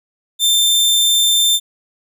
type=tone; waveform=sawtooth; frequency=3577 Hz; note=A7; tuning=28 cents sharp; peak=-8 dBFS; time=0.39-1.6 s; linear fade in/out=50 ms; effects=none

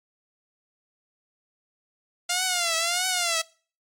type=tone with vibrato; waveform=5% pulse; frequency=698.5 Hz; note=F5; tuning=in tune; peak=-11 dBFS; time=2.29-3.42 s; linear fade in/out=10 ms; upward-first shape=triangle; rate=1.6 Hz; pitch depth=130 cents each way; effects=noise-tail reverb RT60 0.4 s tail -22 dB re dry + MP3 64 kbps

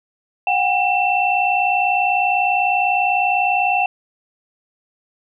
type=tone cluster; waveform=sine; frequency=732 / 792 / 2686 Hz; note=F#5 / G5 / E7; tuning=-19 / +18 / +32 cents; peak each=-19 dBFS; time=0.47-3.86 s; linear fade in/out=2 ms; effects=none

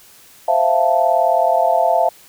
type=chord; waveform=sine; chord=F major seventh; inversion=second; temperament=equal; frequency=523.3 / 659.3 / 698.5 / 880 Hz; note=C5 / E5 / F5 / A5; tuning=0 / 0 / 0 / 0 cents; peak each=-22 / -16 / -16 / -19 dBFS; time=0.48-2.09 s; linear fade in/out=5 ms; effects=white hiss -46 dBFS RMS until 2.28 s

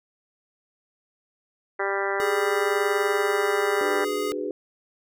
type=harmonic tone; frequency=197.3 Hz; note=G3; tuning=11 cents sharp; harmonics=2 / 3 / 4 / 5 / 6 / 7 / 8 / 9 / 10; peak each=-28 / -32 / -32 / -34 / -35 / -33 / -33 / -35 / -33 dBFS; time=1.79-4.05 s; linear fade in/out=10 ms
type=tone; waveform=square; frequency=415.3 Hz; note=G#4; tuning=in tune; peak=-25 dBFS; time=2.2-4.32 s; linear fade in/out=0 ms
type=chord; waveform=sine; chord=G# half-diminished seventh; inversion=second; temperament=just; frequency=299 / 373.8 / 415.3 / 498.4 Hz; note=D4 / F#4 / G#4 / B4; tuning=+31 / +18 / 0 / +16 cents; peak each=-33 / -32 / -31 / -33 dBFS; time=3.81-4.51 s; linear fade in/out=2 ms
effects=none

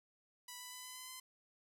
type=tone with pitch steps; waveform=5% pulse; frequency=986 / 994 / 1002.1 / 1010.2 / 1018.4 / 1026.7 Hz; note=B5 / B5 / B5 / B5 / C6 / C6; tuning=-3 / +11 / +25 / +39 / -47 / -33 cents; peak=-36 dBFS; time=0.48-1.2 s; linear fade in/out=5 ms; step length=120 ms; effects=none

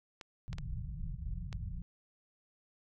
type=clicks; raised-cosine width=0.2 ms; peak=-28 dBFS; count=4; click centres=0.212 / 0.53 / 0.584 / 1.528 s
type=low-pass noise; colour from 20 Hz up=pink; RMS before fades=-40 dBFS; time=0.48-1.82 s; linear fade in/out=0 ms; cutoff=180 Hz; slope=96 dB/octave
effects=none

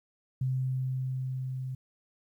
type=tone with level ramp; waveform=sine; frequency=130 Hz; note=C3; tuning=11 cents flat; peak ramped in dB=-26 to -33 dBFS; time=0.41-1.75 s; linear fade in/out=5 ms; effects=11-bit

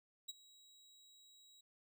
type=tone with ADSR envelope; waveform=30% pulse; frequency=3853 Hz; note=B7; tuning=44 cents flat; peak=-39 dBFS; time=0.28-1.61 s; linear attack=13 ms; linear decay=25 ms; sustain=-21 dB; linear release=6 ms; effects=none

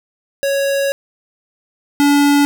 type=tone pair in turn; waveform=square; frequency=554.4 / 286.5 Hz; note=C#5 / D4; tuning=0 / -43 cents; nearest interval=major seventh; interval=1143 cents; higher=first; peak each=-15 / -10 dBFS; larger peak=second; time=0.43-0.92 / 2-2.45 s; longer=first; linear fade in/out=0 ms; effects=none

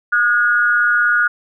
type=tone with amplitude modulation; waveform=sine; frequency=1444 Hz; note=F#6; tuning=43 cents flat; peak=-8 dBFS; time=0.12-1.28 s; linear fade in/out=10 ms; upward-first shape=sine; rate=216 Hz; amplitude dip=75%; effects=none

